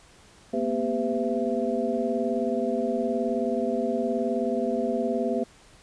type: tone cluster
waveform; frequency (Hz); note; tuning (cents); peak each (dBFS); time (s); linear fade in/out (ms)
sine; 230.4 / 249.4 / 397.5 / 506 / 669; A#3 / B3 / G4 / B4 / E5; -20 / +17 / +24 / +42 / +25; -30; 0.53-5.44; 10
effects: pink hiss -54 dBFS RMS until 5.82 s + resampled to 22050 Hz